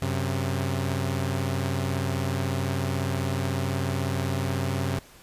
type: tone pair together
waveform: sawtooth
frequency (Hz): 94.2 / 133.22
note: F#2 / C3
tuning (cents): +32 / +32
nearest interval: tritone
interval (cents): 600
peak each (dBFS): -24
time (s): 0.02-4.99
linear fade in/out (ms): 0
effects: pink hiss -51 dBFS RMS until 5.22 s + resampled to 32000 Hz